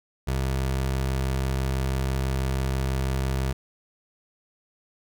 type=tone; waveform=25% pulse; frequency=66.1 Hz; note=C2; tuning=18 cents sharp; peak=-20 dBFS; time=0.27-3.53 s; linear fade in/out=10 ms; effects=none